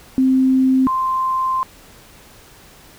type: tone pair in turn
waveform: sine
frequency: 261.6 / 1044 Hz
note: C4 / C6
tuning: 0 / -4 cents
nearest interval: 2 octaves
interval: 2396 cents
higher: second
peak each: -11 / -16 dBFS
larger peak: first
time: 0.18-0.87 / 0.87-1.63 s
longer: second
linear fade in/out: 0 ms
effects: pink hiss -45 dBFS RMS until 2.98 s